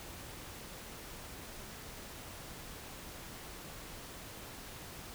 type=silence; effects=pink hiss -48 dBFS RMS until 5.14 s